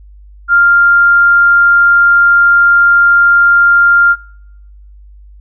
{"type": "tone", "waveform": "sine", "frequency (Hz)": 1396.9, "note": "F6", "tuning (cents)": 0, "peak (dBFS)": -4, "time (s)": [0.48, 4.16], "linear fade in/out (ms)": 50, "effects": ["noise-tail reverb RT60 0.9 s tail -26 dB re dry", "added 50 Hz sine -34 dBFS peak until 5.4 s"]}